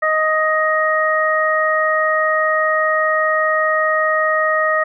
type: harmonic tone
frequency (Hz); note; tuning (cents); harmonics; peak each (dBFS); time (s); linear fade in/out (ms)
625; D#5; +8; 1 / 2 / 3; -18 / -18 / -18; 0.02-4.84; 10
effects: none